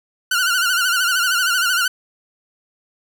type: tone with vibrato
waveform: sawtooth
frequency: 1448 Hz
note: F#6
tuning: 38 cents flat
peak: -12 dBFS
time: 0.31-1.88 s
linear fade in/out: 5 ms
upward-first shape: sine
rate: 13 Hz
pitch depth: 91 cents each way
effects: none